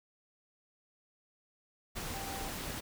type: tone in noise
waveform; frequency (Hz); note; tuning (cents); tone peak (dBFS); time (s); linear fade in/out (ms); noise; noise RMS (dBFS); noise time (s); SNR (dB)
sine; 783; G5; -2; -44; 2.13-2.49; 20; pink; -40; 1.95-2.81; -7
effects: none